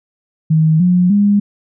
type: tone with pitch steps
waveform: sine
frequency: 158 / 179.41 / 203.7 Hz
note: D#3 / F3 / G#3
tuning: +27 / +47 / -33 cents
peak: -8 dBFS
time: 0.5-1.4 s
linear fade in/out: 10 ms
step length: 300 ms
effects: none